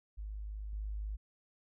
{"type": "tone with level steps", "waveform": "sine", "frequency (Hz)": 51.91, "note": "G#1", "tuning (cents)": 0, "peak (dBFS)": [-39, -36], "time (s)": [0.17, 1.17], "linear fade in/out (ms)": 20, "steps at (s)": 0.73, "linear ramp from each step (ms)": 2, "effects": []}